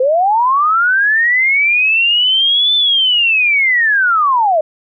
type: linear two-way sweep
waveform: sine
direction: up then down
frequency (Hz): 493.9 to 3545 to 595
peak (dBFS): -9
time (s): 0-4.61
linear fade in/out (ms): 5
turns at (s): 2.75
effects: none